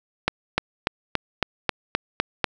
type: accelerating click train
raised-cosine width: 0.3 ms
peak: -3 dBFS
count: 9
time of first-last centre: 0.28-2.443 s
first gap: 300 ms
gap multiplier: 0.97
effects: none